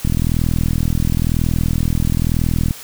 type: click train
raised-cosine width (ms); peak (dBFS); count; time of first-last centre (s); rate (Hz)
5; -5; 110; 0.05-2.709; 41
effects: white hiss -35 dBFS RMS until 2.83 s